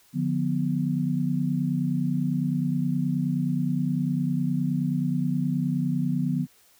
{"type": "chord", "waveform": "sine", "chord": "B diminished", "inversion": "first", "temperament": "just", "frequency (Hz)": [148.16, 177.8, 246.9], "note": ["D3", "F3", "B3"], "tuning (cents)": [16, 31, 0], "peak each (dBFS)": -27, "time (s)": [0.13, 6.47], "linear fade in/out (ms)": 50, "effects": ["white hiss -59 dBFS RMS until 6.79 s"]}